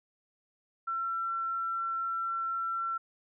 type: tone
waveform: sine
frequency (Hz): 1351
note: E6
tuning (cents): +42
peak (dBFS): -30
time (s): 0.87-2.98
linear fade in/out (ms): 10
effects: none